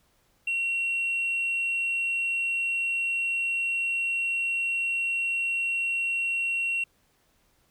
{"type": "tone with tanh clipping", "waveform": "triangle", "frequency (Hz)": 2734, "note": "F7", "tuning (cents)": -37, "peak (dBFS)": -25, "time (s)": [0.47, 6.84], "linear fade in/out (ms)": 5, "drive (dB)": 5, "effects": ["pink hiss -67 dBFS RMS until 7.7 s"]}